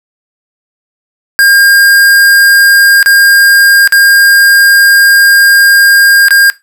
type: tone with dropouts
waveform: square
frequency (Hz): 1611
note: G6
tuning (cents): +47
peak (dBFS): -3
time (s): 1.39-6.5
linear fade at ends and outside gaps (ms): 0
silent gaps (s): 3.028-3.06 / 3.875-3.923 / 6.284-6.307
effects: noise-tail reverb RT60 0.2 s tail -17 dB re dry